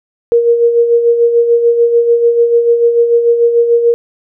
sine tone with tremolo, 470 Hz, A#4, 14 cents sharp, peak -4 dBFS, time 0.32-3.94 s, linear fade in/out 0 ms, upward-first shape sine, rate 6.8 Hz, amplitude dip 55%, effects none

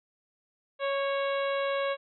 harmonic tone with a mistuned harmonic, 554 Hz, C#5, 1 cent flat, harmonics 1 / 2 / 3 / 4 / 5 / 6 / 7, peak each -28 / -34 / -38 / -40 / -42 / -44 / -45 dBFS, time 0.79-1.97 s, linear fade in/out 50 ms, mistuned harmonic 3, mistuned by -19 cents, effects none

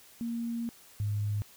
sine tone pair in turn, 233.1 / 103.83 Hz, A#3 / G#2, 0 / 0 cents, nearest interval octave + major second, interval 1400 cents, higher first, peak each -31 / -28 dBFS, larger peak second, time 0.21-0.69 / 1-1.42 s, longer first, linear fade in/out 0 ms, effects white hiss -56 dBFS RMS until 1.56 s

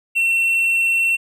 triangle tone, 2709 Hz, E7, 47 cents sharp, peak -13 dBFS, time 0.15-1.17 s, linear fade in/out 20 ms, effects none

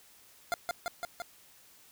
25% pulse tone with echo, 698.5 Hz, F5, in tune, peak -24 dBFS, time 0.52-0.54 s, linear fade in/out 0 ms, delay 170 ms, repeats 4, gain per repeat -2 dB, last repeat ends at 1.22 s, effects white hiss -59 dBFS RMS until 1.91 s

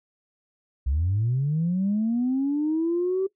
sine linear sweep, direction up, 62.1 to 387.8 Hz, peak -20 dBFS, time 0.86-3.27 s, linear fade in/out 10 ms, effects noise-tail reverb RT60 0.1 s tail -19 dB re dry + tanh soft clip ceiling -17 dBFS

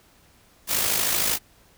white noise with amplitude modulation, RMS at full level -21 dBFS, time 0.67-1.39 s, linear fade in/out 50 ms, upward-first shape sine, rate 53 Hz, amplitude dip 50%, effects pink hiss -57 dBFS RMS until 1.77 s

